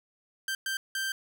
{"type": "tone bursts at uneven times", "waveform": "sawtooth", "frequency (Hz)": 1568, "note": "G6", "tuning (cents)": 0, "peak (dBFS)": -26, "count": 3, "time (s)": [[0.48, 0.55], [0.66, 0.77], [0.95, 1.12]], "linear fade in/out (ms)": 2, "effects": []}